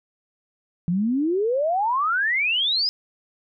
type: exponential sweep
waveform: sine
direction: up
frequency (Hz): 165.9 to 5140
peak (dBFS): -19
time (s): 0.88-2.89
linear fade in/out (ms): 0
effects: none